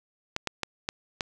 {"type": "clicks", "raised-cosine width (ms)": 0.2, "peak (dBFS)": -11, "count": 5, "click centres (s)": [0.364, 0.473, 0.633, 0.889, 1.208], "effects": []}